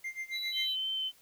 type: tone with tremolo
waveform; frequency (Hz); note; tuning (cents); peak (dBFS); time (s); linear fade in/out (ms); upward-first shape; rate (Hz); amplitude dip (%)
triangle; 2099; C7; +5; -32; 0.04-0.68; 5; sine; 7.5; 90
type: tone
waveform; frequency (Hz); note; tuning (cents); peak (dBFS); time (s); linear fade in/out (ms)
triangle; 3942; B7; -4; -33; 0.31-0.76; 50
type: tone with vibrato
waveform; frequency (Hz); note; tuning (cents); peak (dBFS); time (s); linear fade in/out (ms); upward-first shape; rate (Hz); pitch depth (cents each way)
sine; 3079; G7; -32; -31; 0.52-1.12; 50; sine; 3.2; 9
effects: white hiss -62 dBFS RMS until 1.21 s